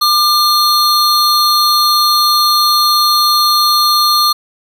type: tone pair together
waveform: square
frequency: 1197 / 4266 Hz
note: D6 / C8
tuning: +33 / +33 cents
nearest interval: octave + minor seventh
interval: 2200 cents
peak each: -12 dBFS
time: 0.01-4.33 s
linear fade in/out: 10 ms
effects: none